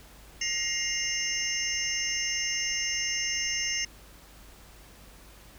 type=tone cluster; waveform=sine; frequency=1897 / 2116 / 2820 / 5390 / 6260 Hz; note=A#6 / C7 / F7 / E8 / G8; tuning=+30 / +19 / +16 / +38 / -3 cents; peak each=-38 / -34 / -34 / -33 / -32 dBFS; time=0.41-3.85 s; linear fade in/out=5 ms; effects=added 50 Hz sine -53 dBFS peak until 5.58 s + pink hiss -53 dBFS RMS until 5.58 s